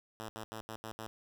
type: tone bursts at uneven times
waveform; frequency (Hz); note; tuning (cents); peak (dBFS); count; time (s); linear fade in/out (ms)
5% pulse; 110.3; A2; +5; -30; 6; 0.2-0.29 / 0.36-0.44 / 0.52-0.61 / 0.69-0.76 / 0.84-0.92 / 0.99-1.07; 0
effects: none